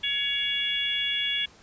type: harmonic tone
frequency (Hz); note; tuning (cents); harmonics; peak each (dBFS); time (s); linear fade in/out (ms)
562; C#5; +24; 3 / 4 / 5 / 6; -35 / -32 / -31 / -27; 0.03-1.46; 10
effects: pink hiss -54 dBFS RMS until 1.62 s + resampled to 16000 Hz